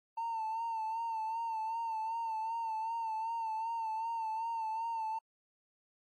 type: tone with vibrato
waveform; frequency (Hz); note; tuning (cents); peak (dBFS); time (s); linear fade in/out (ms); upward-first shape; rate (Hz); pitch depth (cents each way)
triangle; 900; A5; +39; -31; 0.17-5.19; 10; sine; 2.6; 48
effects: tanh soft clip ceiling -30 dBFS + AAC 64 kbps